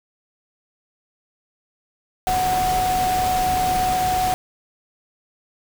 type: tone in noise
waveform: sine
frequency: 739 Hz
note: F#5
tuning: 2 cents flat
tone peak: -18 dBFS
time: 2.27-4.34 s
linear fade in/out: 0 ms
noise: pink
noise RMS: -27 dBFS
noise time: 2.27-4.34 s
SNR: +6 dB
effects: none